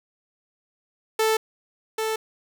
sawtooth tone with echo, 440 Hz, A4, in tune, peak -15 dBFS, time 1.19-1.37 s, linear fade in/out 5 ms, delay 790 ms, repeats 1, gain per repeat -5 dB, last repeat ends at 2.16 s, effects 7-bit

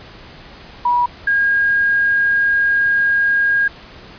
sine tone pair in turn, 970 / 1626.9 Hz, B5 / G#6, -31 / -36 cents, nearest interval major sixth, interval 895 cents, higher second, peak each -12 dBFS, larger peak neither, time 0.85-1.06 / 1.27-3.68 s, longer second, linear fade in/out 5 ms, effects pink hiss -39 dBFS RMS until 4.18 s + resampled to 11025 Hz

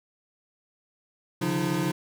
square tone cluster, 137.6 / 150.4 / 176.5 / 305.6 / 341 Hz, C#3 / D3 / F3 / D#4 / F4, -12 / +42 / +19 / -31 / -41 cents, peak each -33 / -36 / -30 / -31 / -32 dBFS, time 1.41-1.92 s, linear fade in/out 10 ms, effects none

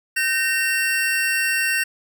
square tone cluster, 1536 / 1845 / 2721 Hz, G6 / A#6 / F7, -36 / -18 / -46 cents, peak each -25 / -23 / -24 dBFS, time 0.16-1.84 s, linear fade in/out 10 ms, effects none

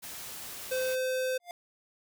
white noise, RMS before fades -42 dBFS, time 0.02-0.96 s, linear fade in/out 20 ms
square tone, 515 Hz, C5, 28 cents flat, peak -29 dBFS, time 0.71-1.38 s, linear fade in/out 10 ms
square tone with exponential growth, 702 Hz, F5, 9 cents sharp, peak -35 dBFS, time 1.4-1.51 s, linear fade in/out 1 ms, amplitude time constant 22 ms
effects none

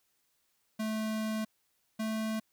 square tone pair in turn, 217.9 / 219.4 Hz, A3 / A3, -17 / -5 cents, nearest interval unison, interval 12 cents, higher second, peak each -32 / -32 dBFS, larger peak neither, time 0.79-1.45 / 1.99-2.4 s, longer first, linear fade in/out 10 ms, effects white hiss -75 dBFS RMS until 2.52 s

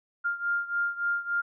sine beating tone pair, 1400 / 1403.5 Hz, F6 / F6, +4 / +8 cents, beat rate 3.5 Hz, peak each -28 / -31 dBFS, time 0.24-1.42 s, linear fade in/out 20 ms, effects none

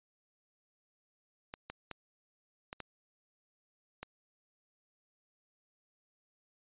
clicks, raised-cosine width 0.3 ms, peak -25 dBFS, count 6, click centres 1.539 / 1.7 / 1.913 / 2.729 / 2.803 / 4.03 s, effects resampled to 8000 Hz

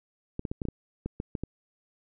clicks, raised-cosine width 3 ms, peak -19 dBFS, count 10, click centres 0.394 / 0.452 / 0.515 / 0.618 / 0.653 / 0.686 / 1.06 / 1.201 / 1.352 / 1.436 s, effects none

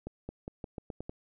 accelerating click train, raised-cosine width 2 ms, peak -25 dBFS, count 8, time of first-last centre 0.07-1.095 s, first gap 220 ms, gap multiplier 0.86, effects none

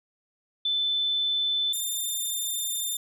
sine / 10% pulse tone pair in turn, 3520 / 3594 Hz, A7 / A7, 0 / +36 cents, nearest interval unison, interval 36 cents, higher second, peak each -23 / -20 dBFS, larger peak second, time 0.65-1.73 / 1.73-2.97 s, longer second, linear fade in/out 5 ms, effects none

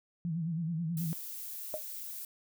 sine tone with vibrato, 165.3 Hz, E3, 5 cents sharp, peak -31 dBFS, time 0.25-1.13 s, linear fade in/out 0 ms, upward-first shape sine, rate 9.3 Hz, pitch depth 95 cents each way
violet noise, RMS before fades -42 dBFS, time 0.97-2.25 s, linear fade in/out 2 ms
sine tone with exponential decay, 615 Hz, D#5, 20 cents flat, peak -29 dBFS, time 1.74-1.83 s, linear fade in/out 0 ms, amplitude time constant 19 ms
effects none

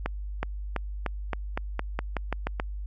accelerating click train, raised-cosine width 0.5 ms, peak -13 dBFS, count 12, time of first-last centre 0.06-2.599 s, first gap 370 ms, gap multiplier 0.9, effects added 50 Hz sine -32 dBFS peak until 2.86 s

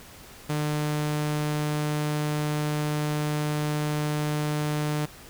sawtooth tone, 150 Hz, D3, 37 cents sharp, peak -21 dBFS, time 0.49-5.06 s, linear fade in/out 10 ms, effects pink hiss -47 dBFS RMS until 5.29 s

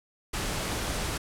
pink noise, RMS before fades -31 dBFS, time 0.33-1.18 s, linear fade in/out 10 ms, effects low-pass 11000 Hz 12 dB/octave

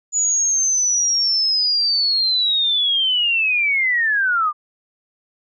sine linear sweep, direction down, 6940 to 1174.7 Hz, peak -15 dBFS, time 0.12-4.53 s, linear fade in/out 50 ms, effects none

